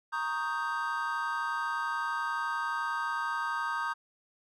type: chord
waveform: triangle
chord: Eb dominant seventh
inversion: second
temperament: equal with one note detuned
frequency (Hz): 932.3 / 1108.7 / 1240.2 / 1568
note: Bb5 / Db6 / Eb6 / G6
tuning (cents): 0 / 0 / -6 / 0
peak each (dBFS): -34 / -37 / -33 / -33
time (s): 0.12-3.94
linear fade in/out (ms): 20
effects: none